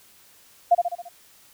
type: tone with echo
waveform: sine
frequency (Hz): 698.5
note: F5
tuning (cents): 0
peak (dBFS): -11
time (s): 0.71-0.75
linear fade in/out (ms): 10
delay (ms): 68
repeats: 5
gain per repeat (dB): -5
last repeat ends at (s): 1.09
effects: white hiss -54 dBFS RMS until 1.53 s